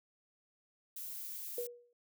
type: noise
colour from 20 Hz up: violet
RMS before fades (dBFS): -44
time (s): 0.96-1.67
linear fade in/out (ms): 5
type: tone with exponential decay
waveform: sine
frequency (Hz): 481.7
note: B4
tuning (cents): -43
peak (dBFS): -33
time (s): 1.58-1.93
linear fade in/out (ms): 2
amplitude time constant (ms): 75
effects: none